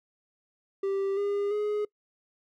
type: tone with pitch steps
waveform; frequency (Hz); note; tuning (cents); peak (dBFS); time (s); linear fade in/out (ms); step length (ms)
triangle; 391.8 / 404.9 / 418.5; G4 / G#4 / G#4; -1 / -44 / +13; -24; 0.83-1.85; 5; 340
effects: noise-tail reverb RT60 0.1 s tail -24 dB re dry